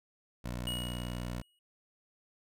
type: tone with pitch glide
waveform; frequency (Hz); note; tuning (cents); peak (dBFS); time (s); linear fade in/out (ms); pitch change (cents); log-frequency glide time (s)
15% pulse; 60.8 to 60.45; B1 to B1; -26 to -36; -30; 0.44-1.42; 10; -10; 0.54-1.03
type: tone with exponential decay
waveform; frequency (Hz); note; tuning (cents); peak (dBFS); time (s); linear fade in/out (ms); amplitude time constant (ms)
square; 2900; F#7; -35; -34; 0.67-1.59; 2; 200
effects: none